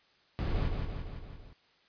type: noise with echo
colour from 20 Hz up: brown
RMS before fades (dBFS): -31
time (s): 0.39-0.68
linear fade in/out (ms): 0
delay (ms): 170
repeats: 5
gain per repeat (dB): -4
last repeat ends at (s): 1.53
effects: white hiss -66 dBFS RMS until 1.88 s + resampled to 11025 Hz